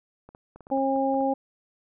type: clicks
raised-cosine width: 1 ms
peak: -32 dBFS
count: 10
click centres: 0.29 / 0.349 / 0.56 / 0.607 / 0.669 / 0.702 / 0.775 / 0.961 / 1.143 / 1.208 s
type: harmonic tone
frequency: 270 Hz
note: C#4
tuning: 45 cents flat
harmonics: 1 / 2 / 3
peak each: -26 / -26 / -26 dBFS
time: 0.71-1.34 s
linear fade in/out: 10 ms
effects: none